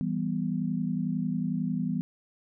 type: chord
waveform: sine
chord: E minor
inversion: none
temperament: equal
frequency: 164.81 / 196 / 246.9 Hz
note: E3 / G3 / B3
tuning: 0 / 0 / 0 cents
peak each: -31 dBFS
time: 0.01-2.01 s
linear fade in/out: 0 ms
effects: none